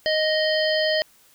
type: harmonic tone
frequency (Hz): 622.3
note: D#5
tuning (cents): 0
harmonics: 1 / 3 / 5 / 7 / 8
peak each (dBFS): -21 / -26 / -28 / -29 / -30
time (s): 0.06-1.02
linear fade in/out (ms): 0
effects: white hiss -56 dBFS RMS until 1.34 s